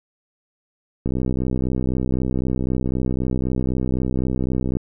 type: click train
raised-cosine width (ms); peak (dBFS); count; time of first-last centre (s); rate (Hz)
3; -10; 238; 1.06-4.769; 63.9
effects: none